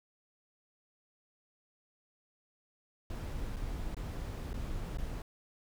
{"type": "noise with dropouts", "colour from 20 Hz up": "brown", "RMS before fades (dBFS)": -38, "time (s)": [3.1, 5.22], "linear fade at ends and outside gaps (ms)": 2, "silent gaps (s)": [[3.562, 3.566], [3.946, 3.967], [4.532, 4.541], [4.973, 4.984]], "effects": []}